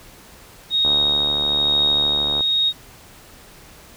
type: tone with tremolo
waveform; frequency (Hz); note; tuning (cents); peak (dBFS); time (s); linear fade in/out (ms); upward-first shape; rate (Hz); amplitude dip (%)
sine; 3745; A#7; +7; -14; 0.7-2.73; 50; triangle; 1.1; 40
type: click train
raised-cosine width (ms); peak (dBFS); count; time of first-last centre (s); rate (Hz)
1; -15; 115; 0.85-2.407; 73.2
effects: pink hiss -45 dBFS RMS until 3.96 s